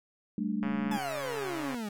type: chord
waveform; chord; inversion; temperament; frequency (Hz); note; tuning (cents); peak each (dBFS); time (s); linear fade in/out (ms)
sine; G suspended second; none; just; 196 / 220.5 / 294; G3 / A3 / D4; 0 / +4 / +2; -33 / -32 / -36; 0.38-0.98; 2
type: click train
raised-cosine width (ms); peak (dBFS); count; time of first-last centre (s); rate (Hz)
0.5; -24; 156; 0.63-1.745; 139
type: exponential sweep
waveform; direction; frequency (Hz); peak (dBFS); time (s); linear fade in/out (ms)
40% pulse; down; 880 to 199.8; -33; 0.91-1.89; 5
effects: none